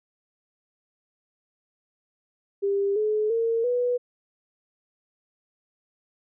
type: tone with pitch steps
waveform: sine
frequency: 398.5 / 427.1 / 457.8 / 490.6 Hz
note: G4 / G#4 / A#4 / B4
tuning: +28 / +48 / -31 / -12 cents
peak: -21 dBFS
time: 2.62-3.98 s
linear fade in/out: 20 ms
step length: 340 ms
effects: none